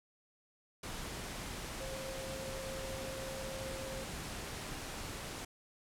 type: tone in noise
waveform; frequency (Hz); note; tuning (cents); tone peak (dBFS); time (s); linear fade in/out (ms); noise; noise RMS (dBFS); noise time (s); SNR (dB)
sine; 532; C5; +29; -43; 1.8-4.04; 5; pink; -43; 0.83-5.45; -3
effects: low-pass 11000 Hz 12 dB/octave